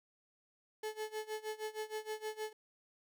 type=tone with tremolo; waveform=35% pulse; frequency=431.7 Hz; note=A4; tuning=33 cents flat; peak=-35 dBFS; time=0.83-2.53 s; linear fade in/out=5 ms; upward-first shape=sine; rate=6.4 Hz; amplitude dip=90%; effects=none